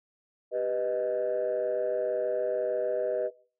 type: chord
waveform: sine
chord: G augmented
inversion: none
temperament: equal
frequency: 392 / 493.9 / 622.3 Hz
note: G4 / B4 / D#5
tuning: 0 / 0 / 0 cents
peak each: -33 / -28 / -28 dBFS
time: 0.51-3.31 s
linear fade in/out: 50 ms
effects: noise-tail reverb RT60 0.4 s tail -19 dB re dry + tanh soft clip ceiling -21 dBFS